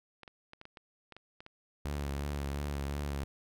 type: clicks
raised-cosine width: 0.3 ms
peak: -32 dBFS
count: 10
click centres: 0.233 / 0.278 / 0.534 / 0.614 / 0.654 / 0.772 / 1.123 / 1.166 / 1.405 / 1.464 s
type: tone with vibrato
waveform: sawtooth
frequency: 71.2 Hz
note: C#2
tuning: 47 cents sharp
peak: -30 dBFS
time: 1.85-3.24 s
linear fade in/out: 0 ms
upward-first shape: triangle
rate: 2.8 Hz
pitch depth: 44 cents each way
effects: none